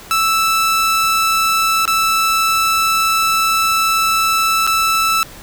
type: tone with dropouts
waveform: sawtooth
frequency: 1318.5 Hz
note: E6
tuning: in tune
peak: -9 dBFS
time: 0.11-5.23 s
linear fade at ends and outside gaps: 0 ms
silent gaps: 1.854-1.877 / 4.667-4.674 s
effects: pink hiss -37 dBFS RMS until 5.42 s